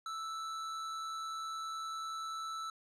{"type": "tone with amplitude modulation", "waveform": "square", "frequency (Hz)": 1318.5, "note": "E6", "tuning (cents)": 0, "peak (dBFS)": -38, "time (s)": [0.06, 2.7], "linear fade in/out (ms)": 2, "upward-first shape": "sine", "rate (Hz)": 150, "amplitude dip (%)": 25, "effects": ["low-pass 7000 Hz 12 dB/octave"]}